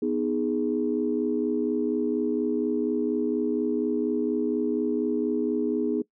sine chord, G# minor, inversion first, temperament equal, 246.9 / 311.1 / 415.3 Hz, B3 / D#4 / G#4, 0 / 0 / 0 cents, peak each -27 dBFS, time 0.02-6.02 s, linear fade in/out 5 ms, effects noise-tail reverb RT60 0.1 s tail -21 dB re dry + tanh soft clip ceiling -13 dBFS

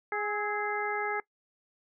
harmonic tone with a mistuned harmonic, 415.1 Hz, G#4, 1 cent flat, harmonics 1 / 2 / 3 / 4 / 5, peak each -35 / -34 / -37 / -36 / -37 dBFS, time 0.12-1.2 s, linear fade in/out 2 ms, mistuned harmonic 3, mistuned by +53 cents, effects noise-tail reverb RT60 0.1 s tail -21 dB re dry

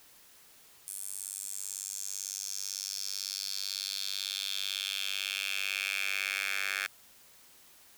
10% pulse tone with high-pass filter sweep, 98 Hz, G2, in tune, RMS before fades -36 dBFS, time 0.87-6.87 s, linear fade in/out 10 ms, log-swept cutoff 9400 to 1900 Hz, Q 3.4, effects white hiss -58 dBFS RMS until 7.97 s

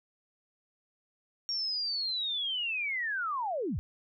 sine linear sweep, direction down, 5588 to 54.5 Hz, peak -30 dBFS, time 1.49-3.79 s, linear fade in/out 0 ms, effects none

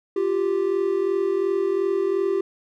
triangle tone pair together, 349.2 / 392 Hz, F4 / G4, 0 / 0 cents, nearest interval major second, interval 200 cents, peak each -23 / -19 dBFS, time 0.16-2.41 s, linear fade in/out 5 ms, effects none

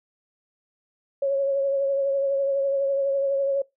sine tone with vibrato, 551 Hz, C#5, 11 cents flat, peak -20 dBFS, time 1.22-3.62 s, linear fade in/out 5 ms, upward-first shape triangle, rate 12 Hz, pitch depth 32 cents each way, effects noise-tail reverb RT60 0.2 s tail -23 dB re dry

